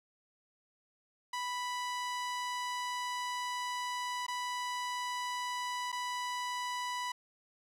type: tone with dropouts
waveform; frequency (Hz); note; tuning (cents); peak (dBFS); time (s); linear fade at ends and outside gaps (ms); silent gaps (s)
sawtooth; 987.8; B5; 0; -31; 1.33-7.12; 5; 4.266-4.281 / 5.919-5.926
effects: low-pass 9000 Hz 12 dB/octave + 11-bit